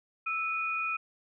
sine tone pair together, 1316.2 / 2469 Hz, E6 / D#7, -3 / -14 cents, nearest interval major seventh, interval 1089 cents, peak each -33 / -31 dBFS, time 0.26-0.97 s, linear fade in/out 10 ms, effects none

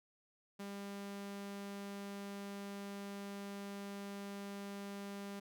sawtooth tone, 200 Hz, G3, 35 cents sharp, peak -40 dBFS, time 0.59-5.4 s, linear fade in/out 10 ms, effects none

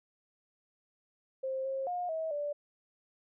sine tone with pitch steps, 528 / 536 / 714 / 642 / 584 Hz, C5 / C5 / F5 / E5 / D5, +16 / +42 / +38 / -46 / -10 cents, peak -32 dBFS, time 1.43-2.53 s, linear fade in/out 10 ms, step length 220 ms, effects none

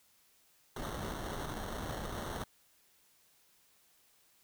pink noise with sample-and-hold, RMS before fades -40 dBFS, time 0.76-2.44 s, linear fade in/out 5 ms, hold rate 2450 Hz, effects white hiss -68 dBFS RMS until 4.43 s

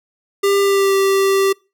square tone with pitch glide, 398.4 to 390 Hz, G4 to G4, +28 to -9 cents, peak -13 dBFS, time 0.43-1.53 s, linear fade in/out 10 ms, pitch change -37 cents, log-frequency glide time 0.61-0.95 s, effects noise-tail reverb RT60 0.3 s tail -26 dB re dry

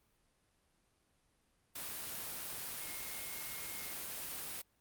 sine tone in noise, 2146 Hz, C7, 43 cents sharp, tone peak -51 dBFS, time 2.8-3.94 s, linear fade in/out 10 ms, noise white, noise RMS -43 dBFS, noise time 1.75-4.62 s, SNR -11 dB, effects pink hiss -75 dBFS RMS until 4.8 s + Opus 32 kbps

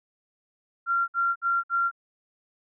sine tone bursts, 1378 Hz, F6, 24 cents flat, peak -21 dBFS, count 4, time 0.86-1.914 s, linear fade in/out 50 ms, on 220 ms, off 58 ms, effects none

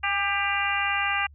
harmonic tone with a mistuned harmonic, 397.3 Hz, G4, 23 cents sharp, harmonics 2 / 3 / 4 / 5 / 6 / 7, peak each -30 / -30 / -30 / -30 / -30 / -30 dBFS, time 0.03-1.27 s, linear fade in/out 10 ms, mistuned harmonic 2, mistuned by +27 cents, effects added 72 Hz sine -47 dBFS peak until 1.34 s

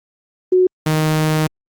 sine / sawtooth tone pair in turn, 367.8 / 155.67 Hz, F#4 / D#3, -10 / +1 cents, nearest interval octave + minor third, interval 1489 cents, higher first, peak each -9 / -10 dBFS, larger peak first, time 0.52-0.67 / 0.86-1.47 s, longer second, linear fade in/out 5 ms, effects Opus 24 kbps

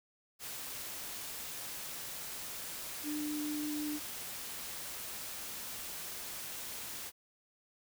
sine tone in noise, 299 Hz, D4, 31 cents sharp, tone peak -35 dBFS, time 3.03-4 s, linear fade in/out 50 ms, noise white, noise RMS -43 dBFS, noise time 0.39-7.12 s, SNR +5 dB, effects none

